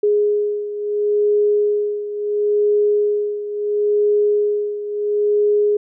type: beating tone pair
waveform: sine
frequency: 415.3 / 416.03 Hz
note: G#4 / G#4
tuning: 0 / +3 cents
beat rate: 0.73 Hz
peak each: -16 / -21 dBFS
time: 0.03-5.77 s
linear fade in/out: 5 ms
effects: none